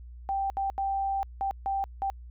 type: tone bursts at uneven times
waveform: sine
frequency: 784 Hz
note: G5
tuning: in tune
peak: -26 dBFS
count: 6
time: 0.29-0.5 / 0.57-0.7 / 0.78-1.23 / 1.41-1.51 / 1.66-1.84 / 2.02-2.1 s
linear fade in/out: 0 ms
effects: added 60 Hz sine -42 dBFS peak until 2.3 s